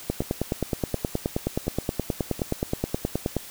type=two click trains; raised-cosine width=2 ms; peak=-10 / -21 dBFS; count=32 / 4; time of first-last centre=0.1-3.367 / 0.22-2.394 s; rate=9.49 / 1.38 Hz; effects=white hiss -42 dBFS RMS until 3.5 s

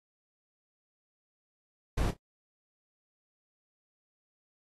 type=noise with echo; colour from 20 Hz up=brown; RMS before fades=-28 dBFS; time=1.97-2.11 s; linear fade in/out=10 ms; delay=30 ms; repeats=2; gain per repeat=-14 dB; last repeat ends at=2.17 s; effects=AAC 32 kbps

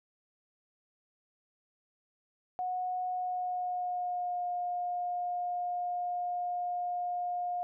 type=tone with pitch glide; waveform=sine; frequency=731 to 711.8 Hz; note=F#5 to F5; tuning=-21 to +33 cents; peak=-31 dBFS; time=2.59-7.63 s; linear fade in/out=0 ms; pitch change=-46 cents; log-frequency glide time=3.08-4.46 s; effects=none

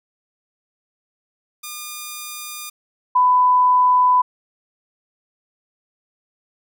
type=tone pair in turn; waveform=5% pulse / sine; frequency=1210 / 998.6 Hz; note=D#6 / B5; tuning=-49 / +19 cents; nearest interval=minor third; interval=332 cents; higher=first; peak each=-18 / -11 dBFS; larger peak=second; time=1.63-2.7 / 3.15-4.22 s; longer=neither; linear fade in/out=10 ms; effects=none

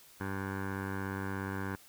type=tone with low-pass filter; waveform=15% pulse; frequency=96.9 Hz; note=G2; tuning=20 cents flat; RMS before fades=-37 dBFS; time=0.2-1.76 s; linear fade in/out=10 ms; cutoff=1500 Hz; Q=3.5; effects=white hiss -58 dBFS RMS until 1.88 s

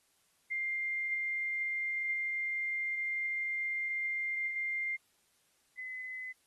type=tone pair in turn; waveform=sine; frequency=2100 / 2026 Hz; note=C7 / B6; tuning=+6 / +44 cents; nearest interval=minor second; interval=62 cents; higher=first; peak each=-32 / -39 dBFS; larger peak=first; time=0.5-4.97 / 5.77-6.33 s; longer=first; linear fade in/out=20 ms; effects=white hiss -72 dBFS RMS until 6.46 s + AAC 32 kbps

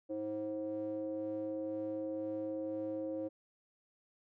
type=ring-modulated tone; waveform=triangle; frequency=106.5 Hz; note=G#2; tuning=44 cents sharp; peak=-31 dBFS; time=0.09-3.29 s; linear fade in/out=20 ms; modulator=425 Hz; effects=none

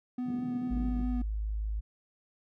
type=tone with vibrato; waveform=triangle; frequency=247.8 Hz; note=B3; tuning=6 cents sharp; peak=-29 dBFS; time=0.18-1.22 s; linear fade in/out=5 ms; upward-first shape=sine; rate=4.7 Hz; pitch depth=14 cents each way
type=band-pass noise; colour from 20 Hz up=white; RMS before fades=-42 dBFS; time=0.24-1.06 s; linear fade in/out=50 ms; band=140 to 240 Hz; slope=24 dB/octave
type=tone; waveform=sine; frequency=52.9 Hz; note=G#1; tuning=33 cents sharp; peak=-30 dBFS; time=0.7-1.81 s; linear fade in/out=20 ms
effects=none

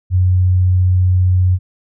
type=tone; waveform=sine; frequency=91.5 Hz; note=F#2; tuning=19 cents flat; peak=-9 dBFS; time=0.1-1.59 s; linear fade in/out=50 ms; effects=none

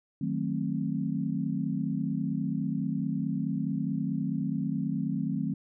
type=chord; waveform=sine; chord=D# diminished seventh; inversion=none; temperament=equal with one note detuned; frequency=155.56 / 185 / 220 / 264.8 Hz; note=D#3 / F#3 / A3 / C4; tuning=0 / 0 / 0 / +21 cents; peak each=-33 dBFS; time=0.21-5.54 s; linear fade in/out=5 ms; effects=none

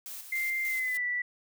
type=noise with tremolo; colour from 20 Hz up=blue; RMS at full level=-41 dBFS; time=0.06-0.97 s; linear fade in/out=0 ms; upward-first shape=square; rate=3.4 Hz; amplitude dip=50%
type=tone with pitch glide; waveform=sine; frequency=2093 to 1964.2 Hz; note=C7 to B6; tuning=0 to -10 cents; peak=-28 dBFS; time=0.32-1.22 s; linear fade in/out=5 ms; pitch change=-110 cents; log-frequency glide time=0.67-1.04 s
type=clicks; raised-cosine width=0.3 ms; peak=-37 dBFS; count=3; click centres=0.756 / 0.881 / 0.973 s
effects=none

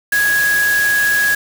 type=tone in noise; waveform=sine; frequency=1661.2 Hz; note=G#6; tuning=in tune; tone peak=-12 dBFS; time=0.12-1.35 s; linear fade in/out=5 ms; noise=white; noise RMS=-23 dBFS; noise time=0.12-1.35 s; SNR=+8 dB; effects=none

